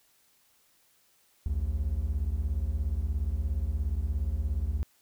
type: beating tone pair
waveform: triangle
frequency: 60.1 / 77.1 Hz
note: B1 / D#2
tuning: -46 / -15 cents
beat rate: 17 Hz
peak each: -28 / -27 dBFS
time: 1.46-4.83 s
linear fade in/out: 0 ms
effects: tanh soft clip ceiling -17 dBFS + white hiss -66 dBFS RMS until 5.01 s